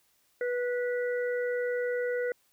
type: harmonic tone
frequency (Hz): 489.8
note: B4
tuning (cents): -14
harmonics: 1 / 3 / 4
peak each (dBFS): -28 / -38 / -40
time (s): 0.41-2.32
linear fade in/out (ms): 2
effects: white hiss -69 dBFS RMS until 2.52 s